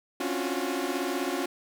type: tone cluster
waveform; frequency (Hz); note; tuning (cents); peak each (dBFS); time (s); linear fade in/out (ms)
sawtooth; 268.7 / 284.4 / 346.6 / 365.1; C4 / C#4 / F4 / F#4; +46 / +45 / -13 / -23; -30 / -30 / -30 / -29; 0.2-1.46; 5
effects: none